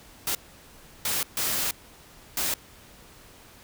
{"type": "noise bursts at uneven times", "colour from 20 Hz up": "white", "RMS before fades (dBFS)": -27, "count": 4, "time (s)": [[0.27, 0.35], [1.05, 1.23], [1.37, 1.71], [2.37, 2.54]], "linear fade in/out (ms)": 2, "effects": ["pink hiss -51 dBFS RMS until 3.63 s"]}